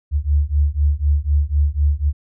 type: beating tone pair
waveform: sine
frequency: 71.1 / 75.1 Hz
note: C#2 / D2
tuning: +45 / +39 cents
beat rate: 4 Hz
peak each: -17 dBFS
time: 0.11-2.13 s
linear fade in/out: 50 ms
effects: none